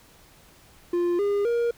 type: tone with pitch steps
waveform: triangle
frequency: 349.2 / 405.8 / 471.5 Hz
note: F4 / G#4 / A#4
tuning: 0 / -40 / +20 cents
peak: -19 dBFS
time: 0.93-1.71 s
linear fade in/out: 5 ms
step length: 260 ms
effects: pink hiss -54 dBFS RMS until 1.77 s